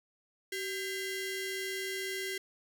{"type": "ring-modulated tone", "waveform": "sawtooth", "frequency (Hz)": 1206, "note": "D6", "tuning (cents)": 46, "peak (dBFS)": -28, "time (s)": [0.52, 2.38], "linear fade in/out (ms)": 5, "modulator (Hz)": 824, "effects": []}